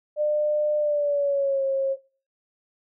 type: tone with pitch glide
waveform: sine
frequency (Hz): 600 to 540.8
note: D5 to C#5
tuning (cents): +37 to -43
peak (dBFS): -20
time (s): 0.16-1.97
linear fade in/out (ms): 50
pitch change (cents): -180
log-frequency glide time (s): 0.78-1.64
effects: noise-tail reverb RT60 0.4 s tail -22 dB re dry